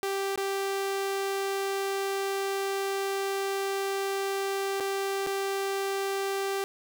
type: tone with dropouts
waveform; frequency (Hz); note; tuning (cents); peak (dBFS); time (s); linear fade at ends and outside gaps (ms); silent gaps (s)
sawtooth; 392; G4; 0; -24; 0.03-6.64; 0; 0.358-0.376 / 4.8-4.806 / 5.265-5.271
effects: none